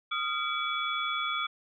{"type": "tone cluster", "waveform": "sine", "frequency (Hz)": [1239, 1380, 2295, 3410], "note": ["D#6", "F6", "D7", "G#7"], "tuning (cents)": [-8, -21, -40, 45], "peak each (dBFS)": [-33, -35, -35, -34], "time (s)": [0.11, 1.47], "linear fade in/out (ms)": 10, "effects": []}